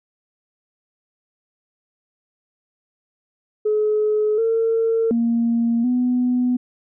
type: tone with pitch steps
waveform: sine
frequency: 425.8 / 453.1 / 233 / 248.3 Hz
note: G#4 / A#4 / A#3 / B3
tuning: +43 / -49 / -1 / +9 cents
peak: -15 dBFS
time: 3.65-6.57 s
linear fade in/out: 10 ms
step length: 730 ms
effects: tanh soft clip ceiling -11 dBFS